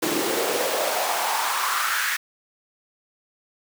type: noise with high-pass filter sweep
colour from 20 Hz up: pink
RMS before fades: -24 dBFS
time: 0.02-2.17 s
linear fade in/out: 10 ms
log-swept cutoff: 300 to 1700 Hz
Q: 3.5
effects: none